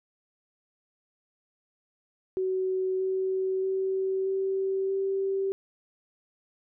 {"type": "tone with pitch steps", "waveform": "sine", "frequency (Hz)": [375.2, 378.5, 381.8, 385.1, 388.4], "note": ["F#4", "F#4", "G4", "G4", "G4"], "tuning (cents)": [24, 39, -46, -31, -16], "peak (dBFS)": -25, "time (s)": [2.37, 5.52], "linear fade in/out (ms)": 0, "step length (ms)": 630, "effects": []}